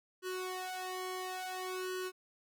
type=tone with flanger; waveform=sawtooth; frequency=370 Hz; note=F#4; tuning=in tune; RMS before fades=-40 dBFS; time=0.22-2.12 s; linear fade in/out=50 ms; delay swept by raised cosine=0.67 to 1.77 ms; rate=0.58 Hz; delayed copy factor=+0.95; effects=none